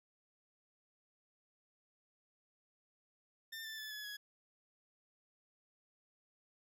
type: tone with pitch steps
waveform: 20% pulse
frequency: 1798 / 1766.1 / 1734.7 / 1704 / 1673.7 Hz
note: A6 / A6 / A6 / G#6 / G#6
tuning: +37 / +6 / -25 / +44 / +13 cents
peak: -39 dBFS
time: 3.52-4.17 s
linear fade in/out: 10 ms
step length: 130 ms
effects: none